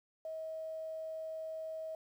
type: tone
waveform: sine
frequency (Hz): 638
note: D#5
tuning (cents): +43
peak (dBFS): -39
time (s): 0.25-1.95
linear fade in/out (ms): 2
effects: 11-bit